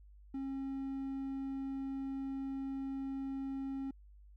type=tone; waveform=triangle; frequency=270.4 Hz; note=C#4; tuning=43 cents flat; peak=-35 dBFS; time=0.34-3.91 s; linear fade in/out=5 ms; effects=added 50 Hz sine -55 dBFS peak until 4.36 s